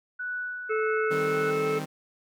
sine tone with tremolo, 1480 Hz, F#6, in tune, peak -29 dBFS, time 0.19-1.51 s, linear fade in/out 10 ms, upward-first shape sine, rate 1.6 Hz, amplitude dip 45%
harmonic tone, 435.8 Hz, A4, 17 cents flat, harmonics 1 / 3 / 5 / 6, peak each -25 / -32 / -37 / -44 dBFS, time 0.69-1.8 s, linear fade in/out 20 ms
sawtooth chord, C minor, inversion first, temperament equal, 155.56 / 196 / 261.6 Hz, Eb3 / G3 / C4, 0 / 0 / 0 cents, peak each -30 / -35 / -33 dBFS, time 1.1-1.86 s, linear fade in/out 20 ms
effects none

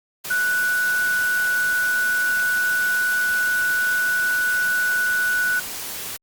sine tone in noise, 1480 Hz, F#6, in tune, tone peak -18 dBFS, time 0.3-5.6 s, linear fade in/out 10 ms, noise white, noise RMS -31 dBFS, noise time 0.24-6.17 s, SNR +10 dB, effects Opus 48 kbps

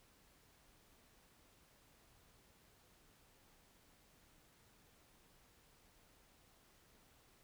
silence, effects pink hiss -69 dBFS RMS until 7.43 s

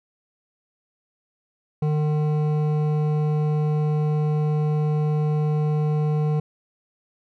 sine tone with hard clipping, 151.4 Hz, D#3, 47 cents flat, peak -21 dBFS, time 1.82-6.4 s, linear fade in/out 5 ms, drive 11 dB, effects none

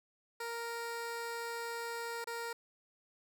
15% pulse tone with dropouts, 466.2 Hz, A#4, in tune, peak -32 dBFS, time 0.4-2.53 s, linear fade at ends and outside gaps 5 ms, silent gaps 2.243-2.271 s, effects none

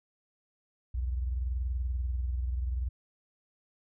sine tone pair together, 61.74 / 82.41 Hz, B1 / E2, 0 / 0 cents, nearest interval perfect fourth, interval 500 cents, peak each -29 / -40 dBFS, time 0.94-2.89 s, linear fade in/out 10 ms, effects none

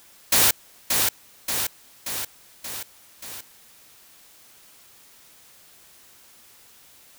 white noise with echo, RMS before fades -17 dBFS, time 0.32-0.51 s, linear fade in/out 5 ms, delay 580 ms, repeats 5, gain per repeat -4 dB, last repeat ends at 3.41 s, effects white hiss -52 dBFS RMS until 7.18 s

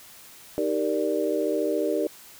sine chord, Eb major seventh, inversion none, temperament equal, 311.1 / 392 / 466.2 / 587.3 Hz, Eb4 / G4 / Bb4 / D5, 0 / 0 / 0 / 0 cents, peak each -28 dBFS, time 0.58-2.07 s, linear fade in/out 0 ms, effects white hiss -48 dBFS RMS until 2.39 s

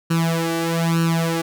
sawtooth tone with flanger, 165.8 Hz, E3, 10 cents sharp, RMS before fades -20 dBFS, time 0.1-1.42 s, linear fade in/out 10 ms, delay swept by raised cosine 0.71 to 2.61 ms, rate 1.1 Hz, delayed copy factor +0.9, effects none

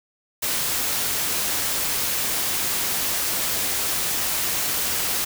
white noise, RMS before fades -24 dBFS, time 0.42-5.25 s, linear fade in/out 10 ms, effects none

